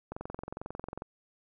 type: click train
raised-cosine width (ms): 1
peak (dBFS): -24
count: 21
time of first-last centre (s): 0.12-1.021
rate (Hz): 22.2
effects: none